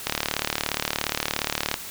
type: click train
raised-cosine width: 0.2 ms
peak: -5 dBFS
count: 63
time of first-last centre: 0.07-1.741 s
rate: 37.1 Hz
effects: white hiss -37 dBFS RMS until 1.9 s